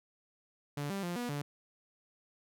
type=tone with pitch steps; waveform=sawtooth; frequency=144.6 / 197 / 174.8 / 242.7 / 144.6 Hz; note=D3 / G3 / F3 / B3 / D3; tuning=-27 / +9 / +2 / -30 / -27 cents; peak=-31 dBFS; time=0.77-1.42 s; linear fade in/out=5 ms; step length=130 ms; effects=none